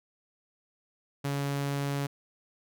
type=tone; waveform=sawtooth; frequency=140.9 Hz; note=C#3; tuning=29 cents sharp; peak=-25 dBFS; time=1.24-2.07 s; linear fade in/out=10 ms; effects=none

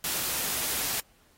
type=noise; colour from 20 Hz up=white; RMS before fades=-30 dBFS; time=0.04-1 s; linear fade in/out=2 ms; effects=pink hiss -63 dBFS RMS until 1.37 s + AAC 48 kbps

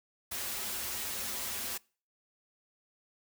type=noise with comb filter; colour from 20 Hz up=white; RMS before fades=-37 dBFS; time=0.31-1.78 s; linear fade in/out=10 ms; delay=6.6 ms; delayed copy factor=-0.85; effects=noise-tail reverb RT60 0.4 s tail -25 dB re dry

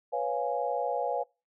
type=chord; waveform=sine; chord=C# dominant seventh; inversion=third; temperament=equal; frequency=493.9 / 554.4 / 698.5 / 830.6 Hz; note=B4 / C#5 / E#5 / G#5; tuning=0 / 0 / 0 / 0 cents; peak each=-33 dBFS; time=0.12-1.24 s; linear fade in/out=20 ms; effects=noise-tail reverb RT60 0.3 s tail -26 dB re dry

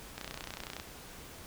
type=click train; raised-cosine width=0.2 ms; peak=-22 dBFS; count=20; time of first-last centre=0.18-0.799 s; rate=30.7 Hz; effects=pink hiss -49 dBFS RMS until 1.46 s

